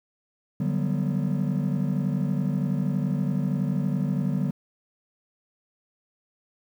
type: chord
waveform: triangle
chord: G major seventh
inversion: second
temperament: just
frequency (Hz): 147 / 183.75 / 196 / 245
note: D3 / F#3 / G3 / B3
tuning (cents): +2 / -12 / 0 / -14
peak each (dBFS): -24 / -26 / -26 / -28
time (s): 0.6-4.51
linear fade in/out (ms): 5
effects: tanh soft clip ceiling -15 dBFS + 9-bit